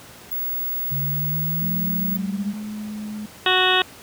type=tone; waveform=sine; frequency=15710 Hz; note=B9; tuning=10 cents flat; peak=-23 dBFS; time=0.31-2.17 s; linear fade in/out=10 ms
type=exponential sweep; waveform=sine; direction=up; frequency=138.59 to 203.3 Hz; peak=-24 dBFS; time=0.91-2.54 s; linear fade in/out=10 ms
type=tone with pitch glide; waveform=sine; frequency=207.7 to 211.9 Hz; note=G#3 to G#3; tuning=0 to +35 cents; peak=-28 dBFS; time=1.62-3.26 s; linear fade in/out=5 ms; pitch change=+35 cents; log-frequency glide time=1.83-1.93 s
type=harmonic tone; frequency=370 Hz; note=F#4; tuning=in tune; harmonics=1 / 2 / 3 / 4 / 5 / 7 / 8 / 9 / 10; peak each=-24 / -24 / -24 / -24 / -24 / -24 / -24 / -24 / -24 dBFS; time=3.46-3.82 s; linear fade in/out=2 ms
effects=pink hiss -43 dBFS RMS until 4.02 s + high-pass 80 Hz 12 dB/octave